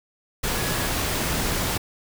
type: tone in noise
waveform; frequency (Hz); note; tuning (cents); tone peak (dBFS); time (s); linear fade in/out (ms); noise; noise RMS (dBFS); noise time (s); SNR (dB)
sine; 1681; G#6; +20; -36; 0.54-0.88; 10; pink; -25; 0.43-1.78; -14
effects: none